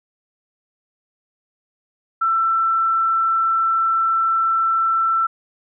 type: tone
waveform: sine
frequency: 1337 Hz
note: E6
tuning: 24 cents sharp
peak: -15 dBFS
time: 2.21-5.27 s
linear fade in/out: 10 ms
effects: none